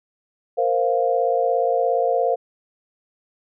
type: chord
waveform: sine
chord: Bb suspended second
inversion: none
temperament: equal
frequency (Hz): 466.2 / 523.3 / 698.5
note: Bb4 / C5 / F5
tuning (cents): 0 / 0 / 0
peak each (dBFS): -22 / -21 / -21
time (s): 0.57-2.36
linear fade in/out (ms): 20
effects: none